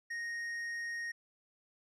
sine tone with tanh clipping, 1864.7 Hz, A#6, in tune, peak -38 dBFS, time 0.1-1.12 s, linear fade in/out 10 ms, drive 7 dB, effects none

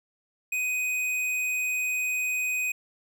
sine tone with tanh clipping, 2500 Hz, D#7, 8 cents sharp, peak -27 dBFS, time 0.52-2.72 s, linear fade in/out 5 ms, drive 15 dB, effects none

